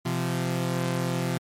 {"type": "tone pair together", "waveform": "sawtooth", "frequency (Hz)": [129, 172.2], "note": ["C3", "F3"], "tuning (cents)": [-24, -24], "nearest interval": "perfect fourth", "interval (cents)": 500, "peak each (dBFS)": -24, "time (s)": [0.05, 1.38], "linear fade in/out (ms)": 10, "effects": ["MP3 64 kbps"]}